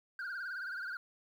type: tone with vibrato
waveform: sine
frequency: 1499 Hz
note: F#6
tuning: 22 cents sharp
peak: -35 dBFS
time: 0.19-0.97 s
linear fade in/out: 2 ms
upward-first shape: triangle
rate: 19 Hz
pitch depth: 140 cents each way
effects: tanh soft clip ceiling -37 dBFS + 11-bit